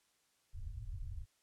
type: low-pass noise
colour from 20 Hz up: pink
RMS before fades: -43 dBFS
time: 0.53-1.26 s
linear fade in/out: 50 ms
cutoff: 110 Hz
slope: 48 dB/octave
effects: white hiss -75 dBFS RMS until 1.42 s + low-pass 10000 Hz 12 dB/octave